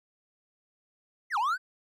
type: linear two-way sweep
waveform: triangle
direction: down then up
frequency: 2147 to 792 to 1588 Hz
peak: -23 dBFS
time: 1.3-1.58 s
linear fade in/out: 50 ms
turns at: 1.38 s
effects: none